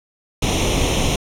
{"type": "noise with comb filter", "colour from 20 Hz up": "pink", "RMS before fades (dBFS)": -18, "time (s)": [0.42, 1.16], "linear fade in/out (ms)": 5, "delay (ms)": 0.32, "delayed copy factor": 0.75, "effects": ["low-pass 8000 Hz 12 dB/octave"]}